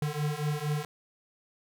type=beating tone pair; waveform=square; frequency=146.83 / 151.13 Hz; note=D3 / D3; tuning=0 / +50 cents; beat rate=4.3 Hz; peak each=-33 / -32 dBFS; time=0.02-0.85 s; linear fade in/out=2 ms; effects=none